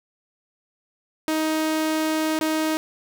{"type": "tone with dropouts", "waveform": "sawtooth", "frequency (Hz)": 313.9, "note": "D#4", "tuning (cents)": 15, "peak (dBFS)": -17, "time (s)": [1.28, 2.77], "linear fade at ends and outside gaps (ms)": 0, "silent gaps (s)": [2.39, 2.411], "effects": []}